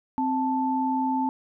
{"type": "tone pair together", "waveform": "sine", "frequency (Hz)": [261.5, 879], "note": ["C4", "A5"], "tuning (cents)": [-1, -2], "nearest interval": "octave + major sixth", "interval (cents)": 2099, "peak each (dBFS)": -25, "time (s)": [0.18, 1.29], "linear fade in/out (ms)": 0, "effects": []}